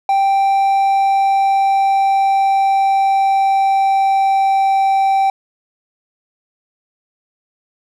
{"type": "tone with pitch glide", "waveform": "triangle", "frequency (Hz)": [784, 778.6], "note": ["G5", "G5"], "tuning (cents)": [0, -12], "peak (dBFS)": -9, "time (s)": [0.09, 5.3], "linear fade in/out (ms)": 2, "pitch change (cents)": -12, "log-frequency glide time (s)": [0.75, 4.82], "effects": []}